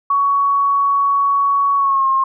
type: tone with pitch glide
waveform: sine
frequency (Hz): 1120 to 1070.7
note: C#6 to C6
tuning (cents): +18 to +40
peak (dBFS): -12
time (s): 0.1-2.24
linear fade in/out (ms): 5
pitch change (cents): -78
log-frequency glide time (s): 1.77-2.07
effects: none